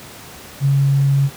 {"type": "tone", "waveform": "sine", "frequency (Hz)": 138.59, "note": "C#3", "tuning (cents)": 0, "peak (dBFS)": -11, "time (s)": [0.6, 1.3], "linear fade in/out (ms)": 50, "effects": ["pink hiss -37 dBFS RMS until 1.36 s", "high-pass 80 Hz 12 dB/octave"]}